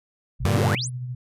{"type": "exponential sweep", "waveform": "sine", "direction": "up", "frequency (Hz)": [37.08, 11000], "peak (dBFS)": -26, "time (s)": [0.39, 0.9], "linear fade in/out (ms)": 50}
{"type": "tone with tremolo", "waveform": "sine", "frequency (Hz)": 124.9, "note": "B2", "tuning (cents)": 20, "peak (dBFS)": -27, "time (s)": [0.4, 1.15], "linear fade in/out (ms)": 5, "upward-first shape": "sine", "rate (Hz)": 13, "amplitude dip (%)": 35}
{"type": "chord", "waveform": "sawtooth", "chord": "G minor", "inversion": "none", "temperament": "equal", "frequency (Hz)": [98, 116.54, 146.83], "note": ["G2", "Bb2", "D3"], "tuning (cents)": [0, 0, 0], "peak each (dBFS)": [-18, -20, -21], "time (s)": [0.45, 0.75], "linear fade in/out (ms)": 0}
{"effects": ["resampled to 32000 Hz"]}